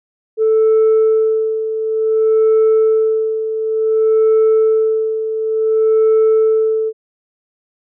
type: tone with tremolo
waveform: sine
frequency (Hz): 440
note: A4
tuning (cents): 0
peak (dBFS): -6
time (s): 0.37-6.93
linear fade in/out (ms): 50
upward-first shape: sine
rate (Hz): 0.56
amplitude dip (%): 70
effects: tanh soft clip ceiling -7 dBFS